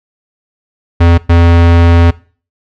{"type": "tone bursts at uneven times", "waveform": "square", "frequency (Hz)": 85.1, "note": "F2", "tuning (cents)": -44, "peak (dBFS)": -4, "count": 2, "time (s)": [[1, 1.18], [1.29, 2.11]], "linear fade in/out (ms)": 10, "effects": ["noise-tail reverb RT60 0.4 s tail -21 dB re dry", "low-pass 3000 Hz 12 dB/octave"]}